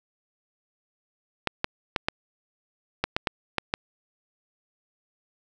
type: clicks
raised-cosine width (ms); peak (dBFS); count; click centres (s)
0.3; -7; 9; 1.473 / 1.644 / 1.962 / 2.085 / 3.04 / 3.165 / 3.272 / 3.583 / 3.739
effects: none